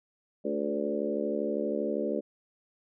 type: harmonic tone with a mistuned harmonic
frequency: 72.6 Hz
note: D2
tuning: 19 cents flat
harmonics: 3 / 4 / 5 / 6 / 7 / 8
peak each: -35 / -35 / -35 / -35 / -35 / -35 dBFS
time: 0.44-2.21 s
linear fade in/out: 20 ms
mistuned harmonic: 6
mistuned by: -21 cents
effects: none